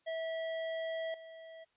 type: tone with level steps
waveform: square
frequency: 651 Hz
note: E5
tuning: 22 cents flat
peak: -36 / -49 dBFS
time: 0.06-1.65 s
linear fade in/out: 20 ms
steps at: 1.14 s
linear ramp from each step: 2 ms
effects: white hiss -75 dBFS RMS until 1.76 s + resampled to 8000 Hz